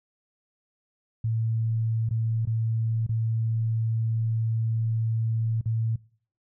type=tone with dropouts; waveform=sine; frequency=112.7 Hz; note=A2; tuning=42 cents sharp; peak=-23 dBFS; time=1.24-5.96 s; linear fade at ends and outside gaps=5 ms; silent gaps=2.091-2.108 / 2.454-2.471 / 3.066-3.091 / 5.612-5.657 s; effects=noise-tail reverb RT60 0.5 s tail -23 dB re dry